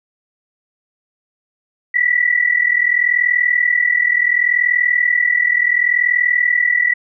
sine tone pair together, 1934.8 / 1975.5 Hz, B6 / B6, -36 / 0 cents, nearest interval unison, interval 36 cents, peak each -15 dBFS, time 1.94-6.94 s, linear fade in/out 10 ms, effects none

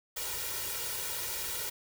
white noise with comb filter, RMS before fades -36 dBFS, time 0.16-1.7 s, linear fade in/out 10 ms, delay 2.1 ms, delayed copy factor +0.8, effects none

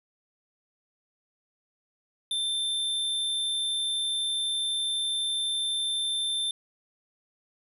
square tone, 3564 Hz, A7, 22 cents sharp, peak -27 dBFS, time 2.31-6.51 s, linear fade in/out 2 ms, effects resampled to 32000 Hz

